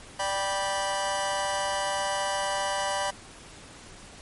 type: chord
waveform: sawtooth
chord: G major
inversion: second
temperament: just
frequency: 588 / 784 / 980 Hz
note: D5 / G5 / B5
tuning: +2 / 0 / -14 cents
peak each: -27 dBFS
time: 0.19-3.11 s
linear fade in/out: 10 ms
effects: pink hiss -47 dBFS RMS until 4.21 s + MP3 48 kbps